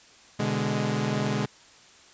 sawtooth chord, G# diminished, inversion first, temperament equal with one note detuned, 125.12 / 146.83 / 207.7 Hz, B2 / D3 / G#3, +23 / 0 / 0 cents, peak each -26 / -26 / -24 dBFS, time 0.39-1.46 s, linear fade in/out 10 ms, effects white hiss -53 dBFS RMS until 2.13 s + resampled to 16000 Hz

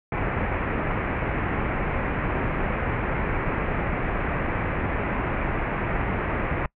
pink low-pass noise, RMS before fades -26 dBFS, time 0.12-6.66 s, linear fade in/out 2 ms, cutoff 2400 Hz, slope 48 dB/octave, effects noise-tail reverb RT60 0.1 s tail -25 dB re dry

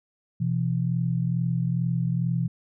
sine tone pair together, 126.3 / 168.59 Hz, B2 / E3, +39 / +39 cents, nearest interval perfect fourth, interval 500 cents, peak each -25 dBFS, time 0.4-2.48 s, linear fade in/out 10 ms, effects none

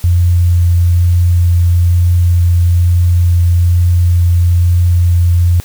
sine tone with vibrato, 87.2 Hz, F2, 2 cents flat, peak -6 dBFS, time 0.04-5.6 s, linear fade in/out 0 ms, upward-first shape sine, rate 1.1 Hz, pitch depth 9 cents each way, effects white hiss -36 dBFS RMS until 5.64 s

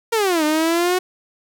sawtooth exponential two-way sweep, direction down then up, 471.9 to 300.6 to 370.4 Hz, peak -12 dBFS, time 0.12-0.99 s, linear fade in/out 10 ms, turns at 0.44 s, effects none

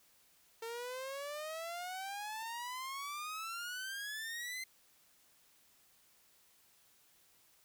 sawtooth exponential sweep, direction up, 451 to 2080 Hz, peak -37 dBFS, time 0.62-4.64 s, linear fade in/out 5 ms, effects white hiss -68 dBFS RMS until 7.64 s

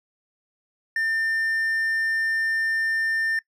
triangle tone, 1800 Hz, A6, 39 cents sharp, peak -20 dBFS, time 0.96-3.39 s, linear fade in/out 2 ms, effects noise-tail reverb RT60 0.1 s tail -22 dB re dry

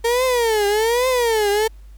35% pulse tone with vibrato, 457.4 Hz, A#4, 33 cents flat, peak -14 dBFS, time 0.04-1.68 s, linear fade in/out 10 ms, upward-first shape triangle, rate 1.2 Hz, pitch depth 230 cents each way, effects added 50 Hz sine -38 dBFS peak until 1.97 s + pink hiss -59 dBFS RMS until 1.97 s

